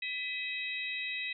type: harmonic tone with a mistuned harmonic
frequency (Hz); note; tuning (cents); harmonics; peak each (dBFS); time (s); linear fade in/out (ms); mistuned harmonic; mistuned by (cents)
637; D#5; +41; 3 / 4 / 5 / 6; -40 / -36 / -49 / -41; 0.02-1.33; 5; 3; +77
effects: none